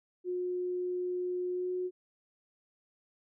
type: tone with pitch glide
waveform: sine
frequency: 360.5 to 364.3 Hz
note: F#4 to F#4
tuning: -45 to -27 cents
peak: -31 dBFS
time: 0.24-1.91 s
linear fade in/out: 50 ms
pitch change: +18 cents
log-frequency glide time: 1.51-1.71 s
effects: none